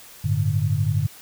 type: chord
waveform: sine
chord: G suspended second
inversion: none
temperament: just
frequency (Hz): 98 / 110.25 / 147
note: G2 / A2 / D3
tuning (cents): 0 / +4 / +2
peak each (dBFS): -23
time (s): 0.24-1.07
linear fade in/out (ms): 10
effects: white hiss -45 dBFS RMS until 1.21 s